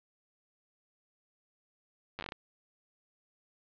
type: slowing click train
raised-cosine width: 0.3 ms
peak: -23 dBFS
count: 8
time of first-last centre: 2.19-2.322 s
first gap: 9 ms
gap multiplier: 1.24
effects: resampled to 11025 Hz + 10-bit